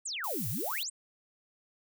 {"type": "exponential two-way sweep", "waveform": "sine", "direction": "down then up", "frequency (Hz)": [8790, 95.6, 8790], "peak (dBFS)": -34, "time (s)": [0.05, 0.9], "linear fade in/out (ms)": 10, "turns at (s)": 0.49}
{"type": "noise", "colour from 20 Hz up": "violet", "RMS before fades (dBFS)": -37, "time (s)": [0.24, 0.83], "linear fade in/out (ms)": 0}
{"effects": []}